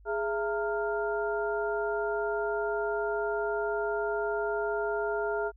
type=tone cluster; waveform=sine; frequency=416.1 / 671 / 913 / 1401 Hz; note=G#4 / E5 / A#5 / F6; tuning=+3 / +31 / -36 / +5 cents; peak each=-30 / -34 / -37 / -35 dBFS; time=0.05-5.52 s; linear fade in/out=50 ms; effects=added 50 Hz sine -52 dBFS peak until 5.56 s